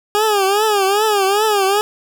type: tone with vibrato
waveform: 20% pulse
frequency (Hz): 409.1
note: G#4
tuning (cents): -26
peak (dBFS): -8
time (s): 0.15-1.81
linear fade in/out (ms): 0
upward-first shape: triangle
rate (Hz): 2.5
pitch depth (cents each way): 140
effects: none